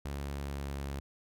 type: tone with pitch glide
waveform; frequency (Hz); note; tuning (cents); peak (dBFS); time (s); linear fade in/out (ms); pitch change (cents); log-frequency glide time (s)
sawtooth; 70.3 to 69.53; C#2 to C#2; +25 to +6; -32; 0.05-1; 5; -19; 0.3-0.78
effects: none